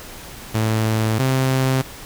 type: tone pair in turn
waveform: sawtooth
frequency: 110 / 131.57 Hz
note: A2 / C3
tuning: 0 / +10 cents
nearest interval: minor third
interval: 310 cents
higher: second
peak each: -13 / -12 dBFS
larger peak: second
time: 0.54-1.19 / 1.19-1.82 s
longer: first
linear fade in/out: 10 ms
effects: pink hiss -37 dBFS RMS until 2.05 s